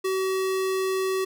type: tone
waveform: square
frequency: 379.5 Hz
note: F#4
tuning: 44 cents sharp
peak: -24 dBFS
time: 0.04-1.25 s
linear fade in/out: 10 ms
effects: none